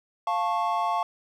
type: chord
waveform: triangle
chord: F augmented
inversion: none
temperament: equal with one note detuned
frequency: 698.5 / 880 / 1099.8 Hz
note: F5 / A5 / C#6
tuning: 0 / 0 / -14 cents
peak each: -26 dBFS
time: 0.27-1.03 s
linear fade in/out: 2 ms
effects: none